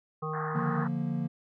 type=harmonic tone; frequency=155.56 Hz; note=D#3; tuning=in tune; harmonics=1 / 3 / 5 / 7 / 8; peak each=-35 / -37 / -42 / -38 / -38 dBFS; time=0.22-0.85 s; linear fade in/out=10 ms
type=band-pass noise; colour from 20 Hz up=white; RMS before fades=-39 dBFS; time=0.33-0.88 s; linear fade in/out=10 ms; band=700 to 1800 Hz; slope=96 dB/octave
type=chord; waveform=triangle; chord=Bb major; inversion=first; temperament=equal; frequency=146.83 / 174.61 / 233.1 Hz; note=D3 / F3 / Bb3; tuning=0 / 0 / 0 cents; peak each=-31 dBFS; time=0.54-1.28 s; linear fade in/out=20 ms
effects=none